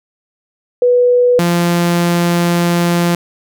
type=tone pair in turn; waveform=sine / sawtooth; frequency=491.3 / 172.75 Hz; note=B4 / F3; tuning=-9 / -19 cents; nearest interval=octave + tritone; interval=1810 cents; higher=first; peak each=-7 dBFS; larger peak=neither; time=0.82-1.39 / 1.39-3.15 s; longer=second; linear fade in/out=2 ms; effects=none